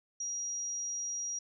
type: tone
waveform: sine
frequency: 5730 Hz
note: F8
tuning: 44 cents sharp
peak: -34 dBFS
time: 0.2-1.39 s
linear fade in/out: 5 ms
effects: none